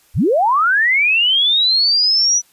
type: linear sweep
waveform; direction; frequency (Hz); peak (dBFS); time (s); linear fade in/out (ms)
sine; up; 38 to 5940; -11; 0.14-2.42; 50
effects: white hiss -54 dBFS RMS until 2.52 s + resampled to 32000 Hz